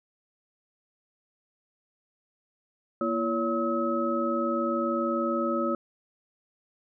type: tone cluster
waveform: sine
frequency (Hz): 236.6 / 337.1 / 564 / 1284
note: A#3 / E4 / C#5 / E6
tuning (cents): +26 / +39 / +30 / -46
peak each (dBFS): -30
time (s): 3.01-5.75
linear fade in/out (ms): 2
effects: none